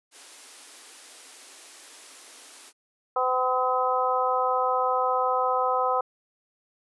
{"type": "high-pass noise", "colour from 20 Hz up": "white", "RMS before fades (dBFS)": -46, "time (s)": [0.11, 2.73], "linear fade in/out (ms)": 50, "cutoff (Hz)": 250, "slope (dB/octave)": 96}
{"type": "harmonic tone", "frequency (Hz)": 254.7, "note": "C4", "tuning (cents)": -46, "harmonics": [2, 3, 4, 5], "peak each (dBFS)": [-27, -27, -27, -27], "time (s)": [3.16, 6.01], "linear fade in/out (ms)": 5}
{"effects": ["resampled to 24000 Hz"]}